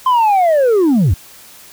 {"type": "linear sweep", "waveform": "sine", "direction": "down", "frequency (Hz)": [1046.5, 69], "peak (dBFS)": -6, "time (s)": [0.06, 1.14], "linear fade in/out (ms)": 5, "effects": ["tanh soft clip ceiling -8 dBFS", "white hiss -40 dBFS RMS until 1.72 s"]}